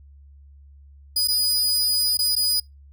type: tone with dropouts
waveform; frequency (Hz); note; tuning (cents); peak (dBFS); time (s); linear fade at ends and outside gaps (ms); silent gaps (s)
sawtooth; 4948; D#8; -10; -16; 1.16-2.6; 5; 1.275-1.283 / 2.172-2.189 / 2.354-2.363
effects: noise-tail reverb RT60 0.2 s tail -26 dB re dry + added 70 Hz sine -45 dBFS peak until 2.92 s